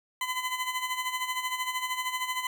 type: tone with tremolo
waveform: 20% pulse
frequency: 1015 Hz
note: B5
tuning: 47 cents sharp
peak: -22 dBFS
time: 0.21-2.47 s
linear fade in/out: 2 ms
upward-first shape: sine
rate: 13 Hz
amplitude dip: 65%
effects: none